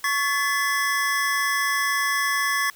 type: tone cluster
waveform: square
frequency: 1114 / 1728 / 2017 Hz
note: C#6 / A6 / B6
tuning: +8 / -32 / +36 cents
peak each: -26 / -25 / -28 dBFS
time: 0.04-2.7 s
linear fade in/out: 2 ms
effects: white hiss -50 dBFS RMS until 2.75 s